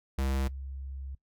square / sine tone pair in turn, 67 / 67.39 Hz, C2 / C#2, +42 / -48 cents, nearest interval unison, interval 10 cents, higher second, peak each -28 / -37 dBFS, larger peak first, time 0.18-0.48 / 0.48-1.15 s, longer second, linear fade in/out 5 ms, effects noise-tail reverb RT60 0.1 s tail -19 dB re dry

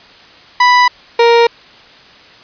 30% pulse tone pair in turn, 987.8 / 468.2 Hz, B5 / A#4, 0 / +8 cents, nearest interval octave + minor second, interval 1292 cents, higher first, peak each -3 dBFS, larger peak neither, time 0.6-0.88 / 1.19-1.47 s, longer neither, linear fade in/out 5 ms, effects white hiss -40 dBFS RMS until 2.43 s + resampled to 11025 Hz

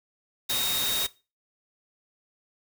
sine tone in noise, 3729 Hz, A#7, in tune, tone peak -27 dBFS, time 0.49-1.07 s, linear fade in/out 10 ms, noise white, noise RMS -29 dBFS, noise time 0.49-1.07 s, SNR -1 dB, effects noise-tail reverb RT60 0.3 s tail -20 dB re dry

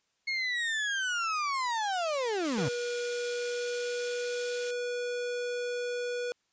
35% pulse linear sweep, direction down, 2177 to 115.4 Hz, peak -27 dBFS, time 0.27-2.69 s, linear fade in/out 10 ms
pink high-pass noise, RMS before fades -42 dBFS, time 2.44-4.71 s, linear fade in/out 5 ms, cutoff 3400 Hz, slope 12 dB/octave
square tone with pitch glide, 482.2 to 487.2 Hz, B4 to B4, -41 to -24 cents, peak -32 dBFS, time 2.58-6.32 s, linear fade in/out 0 ms, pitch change +17 cents, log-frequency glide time 2.99-4.51 s
effects white hiss -75 dBFS RMS until 6.52 s + resampled to 16000 Hz

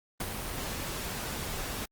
pink noise with ADSR envelope, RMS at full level -31 dBFS, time 0.2-1.86 s, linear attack 5 ms, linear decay 32 ms, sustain -5 dB, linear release 16 ms, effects Opus 32 kbps

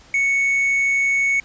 triangle tone, 2217 Hz, C#7, in tune, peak -14 dBFS, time 0.14-1.4 s, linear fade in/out 2 ms, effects pink hiss -48 dBFS RMS until 1.44 s + resampled to 16000 Hz

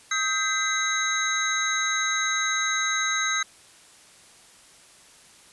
sine tone cluster, 1268 / 1576 / 2040 / 3891 / 6410 Hz, D#6 / G6 / C7 / B7 / G8, +32 / +9 / -44 / -27 / +38 cents, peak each -29 dBFS, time 0.11-3.43 s, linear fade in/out 5 ms, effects white hiss -52 dBFS RMS until 5.52 s + resampled to 24000 Hz

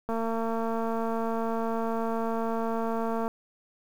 click train, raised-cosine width 1 ms, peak -18 dBFS, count 725, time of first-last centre 0.09-3.279 s, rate 227 Hz, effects 8-bit

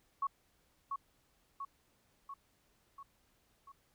sine tone with echo, 1108 Hz, C#6, 1 cent flat, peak -31 dBFS, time 0.22-0.27 s, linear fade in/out 5 ms, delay 690 ms, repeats 5, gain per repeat -4 dB, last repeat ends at 3.72 s, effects pink hiss -73 dBFS RMS until 3.94 s

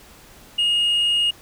sine tone, 2859 Hz, F7, 40 cents sharp, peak -14 dBFS, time 0.58-1.31 s, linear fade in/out 10 ms, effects tanh soft clip ceiling -15 dBFS + pink hiss -47 dBFS RMS until 1.41 s

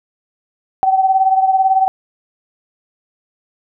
sine beating tone pair, 762 / 780 Hz, G5 / G5, -49 / -9 cents, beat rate 18 Hz, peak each -11 / -17 dBFS, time 0.83-1.88 s, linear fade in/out 0 ms, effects none

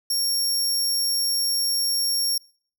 25% pulse tone, 5530 Hz, F8, 18 cents flat, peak -16 dBFS, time 0.1-2.38 s, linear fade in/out 5 ms, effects noise-tail reverb RT60 0.5 s tail -25 dB re dry

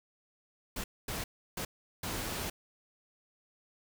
pink noise bursts at uneven times, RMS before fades -37 dBFS, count 4, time 0.76-0.84 / 1.08-1.24 / 1.57-1.65 / 2.03-2.5 s, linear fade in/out 5 ms, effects none

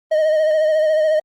triangle tone with vibrato, 622.3 Hz, D#5, in tune, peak -11 dBFS, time 0.11-1.2 s, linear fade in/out 10 ms, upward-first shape sine, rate 14 Hz, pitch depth 39 cents each way, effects Opus 24 kbps

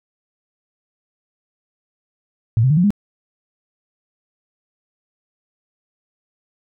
sine tone with pitch steps, 112.6 / 130.85 / 152.05 / 176.69 / 205.3 Hz, A2 / C3 / D#3 / F3 / G#3, +40 / 0 / -40 / +20 / -20 cents, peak -11 dBFS, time 2.57-2.905 s, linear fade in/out 0 ms, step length 67 ms, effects none

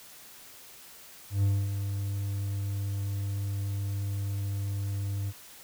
triangle tone with ADSR envelope, 99.6 Hz, G2, 28 cents sharp, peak -19 dBFS, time 1.3-5.33 s, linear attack 130 ms, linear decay 250 ms, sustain -8 dB, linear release 45 ms, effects white hiss -50 dBFS RMS until 5.63 s

